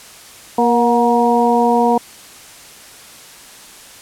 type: harmonic tone with a mistuned harmonic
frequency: 236.6 Hz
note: A#3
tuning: 26 cents sharp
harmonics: 1 / 2 / 3 / 4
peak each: -16 / -16 / -16 / -16 dBFS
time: 0.58-1.98 s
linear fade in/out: 5 ms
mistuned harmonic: 3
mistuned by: +30 cents
effects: white hiss -39 dBFS RMS until 4.01 s + low-pass 11000 Hz 12 dB/octave